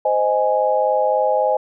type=chord; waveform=sine; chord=Ab major; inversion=first; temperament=equal with one note detuned; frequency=518.7 / 622.3 / 830.6 Hz; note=C5 / Eb5 / Ab5; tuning=-15 / 0 / 0 cents; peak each=-19 dBFS; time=0.05-1.57 s; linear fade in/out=5 ms; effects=none